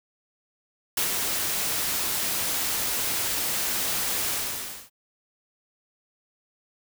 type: noise with ADSR envelope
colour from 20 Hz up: white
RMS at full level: -24 dBFS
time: 0.97-4.9 s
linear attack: 4 ms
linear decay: 120 ms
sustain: -3 dB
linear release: 610 ms
effects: none